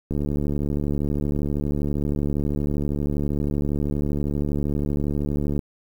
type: click train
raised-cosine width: 3 ms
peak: -13 dBFS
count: 399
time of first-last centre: 0.11-5.592 s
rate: 72.6 Hz
effects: 8-bit